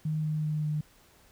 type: tone with pitch steps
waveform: sine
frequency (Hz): 155.1 / 153.94 / 152.79 / 151.65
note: D#3 / D#3 / D#3 / D#3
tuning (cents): -5 / -18 / -31 / -44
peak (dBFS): -27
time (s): 0.05-0.81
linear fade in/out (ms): 5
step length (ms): 190
effects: pink hiss -60 dBFS RMS until 1.31 s